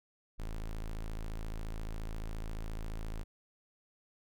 square tone, 27.18 Hz, A0, 20 cents flat, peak -37 dBFS, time 0.38-3.24 s, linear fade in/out 20 ms, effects none

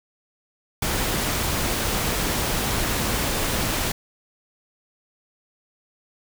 pink noise, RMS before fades -24 dBFS, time 0.82-3.92 s, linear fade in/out 5 ms, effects none

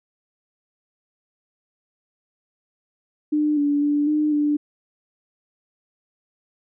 sine tone with pitch steps, 300.2 / 288.9 / 292.2 / 302.4 / 295.1 Hz, D4 / D4 / D4 / D#4 / D4, +38 / -28 / -9 / -49 / +8 cents, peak -17 dBFS, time 3.32-4.57 s, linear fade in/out 10 ms, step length 250 ms, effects none

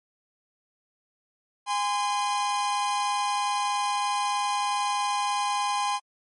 45% pulse tone pair together, 820 / 1030.4 Hz, G#5 / C6, -22 / -27 cents, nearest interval major third, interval 395 cents, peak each -27 dBFS, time 1.66-6 s, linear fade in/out 50 ms, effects MP3 48 kbps

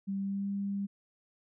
sine tone with pitch glide, 196 to 199.2 Hz, G3 to G3, 0 to +28 cents, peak -31 dBFS, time 0.07-0.87 s, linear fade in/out 20 ms, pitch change +28 cents, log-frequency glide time 0.2-0.48 s, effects none

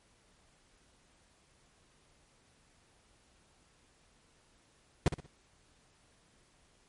brown noise with echo, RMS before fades -22 dBFS, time 5.06-5.08 s, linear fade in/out 2 ms, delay 61 ms, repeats 3, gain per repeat -10 dB, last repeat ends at 5.263 s, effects pink hiss -67 dBFS RMS until 6.88 s + MP3 48 kbps

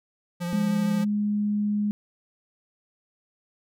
square tone with vibrato, 174.61 Hz, F3, in tune, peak -28 dBFS, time 0.4-1.05 s, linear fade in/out 20 ms, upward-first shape sine, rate 13 Hz, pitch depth 22 cents each way
sine tone, 207.7 Hz, G#3, in tune, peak -22 dBFS, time 0.53-1.91 s, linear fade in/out 0 ms
effects none

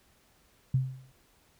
sine tone with exponential decay, 130.81 Hz, C3, in tune, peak -20 dBFS, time 0.74-1.12 s, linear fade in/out 5 ms, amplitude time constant 82 ms, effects pink hiss -65 dBFS RMS until 1.59 s

